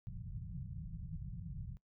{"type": "low-pass noise", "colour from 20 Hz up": "white", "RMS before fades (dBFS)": -45, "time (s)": [0.07, 1.77], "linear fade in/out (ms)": 0, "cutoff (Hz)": 180, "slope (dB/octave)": 96, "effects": ["noise-tail reverb RT60 0.1 s tail -19 dB re dry"]}